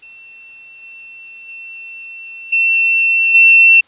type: tone with level steps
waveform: sine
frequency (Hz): 2698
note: E7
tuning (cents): +40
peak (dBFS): -36 / -33 / -29 / -10 / -4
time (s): 0.02-3.81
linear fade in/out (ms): 10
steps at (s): 0.82 / 1.48 / 2.52 / 3.34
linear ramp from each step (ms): 10
effects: white hiss -51 dBFS RMS until 3.87 s + resampled to 8000 Hz